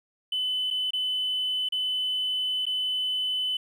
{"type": "tone with dropouts", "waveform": "triangle", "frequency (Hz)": 3017, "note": "F#7", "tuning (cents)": 33, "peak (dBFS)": -22, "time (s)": [0.32, 3.57], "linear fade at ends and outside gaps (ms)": 5, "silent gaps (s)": [[0.704, 0.709], [0.907, 0.933], [1.688, 1.722], [2.655, 2.665]], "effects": ["tanh soft clip ceiling -22 dBFS"]}